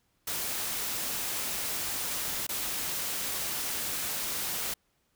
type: noise with dropouts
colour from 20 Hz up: white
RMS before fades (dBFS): -33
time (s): 0.27-4.74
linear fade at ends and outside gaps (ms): 5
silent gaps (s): 2.468-2.49
effects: pink hiss -73 dBFS RMS until 5.15 s